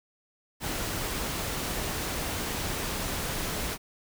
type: noise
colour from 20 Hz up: pink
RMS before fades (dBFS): -32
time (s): 0.6-3.78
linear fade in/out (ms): 50
effects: none